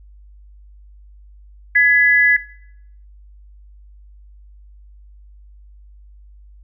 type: tone pair together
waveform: sine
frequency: 1681.8 / 2000 Hz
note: G#6 / B6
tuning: +21 / +21 cents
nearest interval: minor third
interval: 300 cents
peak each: -12 dBFS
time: 1.75-2.37 s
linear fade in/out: 10 ms
effects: noise-tail reverb RT60 0.7 s tail -19 dB re dry + added 50 Hz sine -41 dBFS peak until 6.63 s